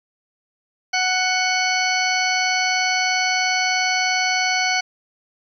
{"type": "harmonic tone with a mistuned harmonic", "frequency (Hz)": 740, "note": "F#5", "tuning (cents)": 0, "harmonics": [1, 2, 3, 4, 6, 7, 8], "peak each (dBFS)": [-23, -25, -22, -30, -25, -36, -28], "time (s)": [0.93, 4.81], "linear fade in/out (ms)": 10, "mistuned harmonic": 4, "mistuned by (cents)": 33, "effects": ["9-bit"]}